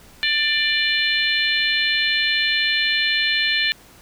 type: harmonic tone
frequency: 592 Hz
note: D5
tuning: 14 cents sharp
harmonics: 3 / 4 / 5 / 6 / 7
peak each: -22 / -23 / -24 / -25 / -25 dBFS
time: 0.23-3.72 s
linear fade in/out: 0 ms
effects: pink hiss -48 dBFS RMS until 4.01 s